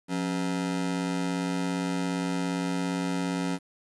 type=ring-modulated tone; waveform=40% pulse; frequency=225.2 Hz; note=A3; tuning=40 cents sharp; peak=-23 dBFS; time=0.08-3.59 s; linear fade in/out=50 ms; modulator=48.7 Hz; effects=resampled to 22050 Hz + 9-bit